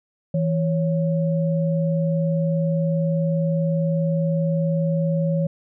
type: tone pair together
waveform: sine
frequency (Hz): 163.8 / 553.7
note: E3 / C#5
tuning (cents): -11 / -2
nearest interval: octave + major sixth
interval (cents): 2109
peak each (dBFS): -19 / -25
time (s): 0.34-5.47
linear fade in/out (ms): 5
effects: none